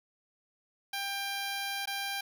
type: tone with dropouts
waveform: 10% pulse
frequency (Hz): 794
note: G5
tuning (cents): +22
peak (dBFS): -25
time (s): 0.93-2.21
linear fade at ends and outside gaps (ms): 5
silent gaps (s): 1.857-1.873
effects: none